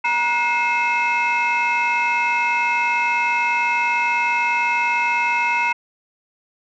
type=tone cluster; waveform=sine; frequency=948 / 1463 / 2137 / 2603 Hz; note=A#5 / F#6 / C7 / E7; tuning=+29 / -20 / +36 / -22 cents; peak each=-19 / -27 / -21 / -21 dBFS; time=0.04-5.73 s; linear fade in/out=10 ms; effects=tanh soft clip ceiling -11 dBFS